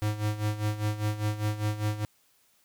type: tone with tremolo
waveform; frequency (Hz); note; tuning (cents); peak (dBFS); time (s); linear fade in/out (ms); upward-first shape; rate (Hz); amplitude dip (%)
square; 105.8; G#2; +33; -25; 0.02-2.05; 0; sine; 5; 75
effects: white hiss -66 dBFS RMS until 2.64 s